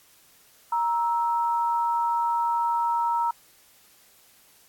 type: tone pair together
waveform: sine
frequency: 938 / 1314 Hz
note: A#5 / E6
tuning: +11 / -6 cents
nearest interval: tritone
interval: 583 cents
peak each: -22 / -30 dBFS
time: 0.72-3.31 s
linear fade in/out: 5 ms
effects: white hiss -57 dBFS RMS until 4.68 s + AAC 64 kbps